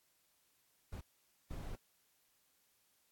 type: noise bursts at uneven times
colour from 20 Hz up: brown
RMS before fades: -44 dBFS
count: 2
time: 0.92-1.01 / 1.5-1.76 s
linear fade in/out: 10 ms
effects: white hiss -75 dBFS RMS until 3.11 s + AAC 64 kbps